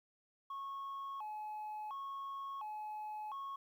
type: tone with vibrato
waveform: sine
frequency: 967 Hz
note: B5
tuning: 37 cents flat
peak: -39 dBFS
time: 0.5-3.56 s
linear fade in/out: 5 ms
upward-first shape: square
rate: 0.71 Hz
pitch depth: 220 cents each way
effects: tanh soft clip ceiling -40 dBFS + 12-bit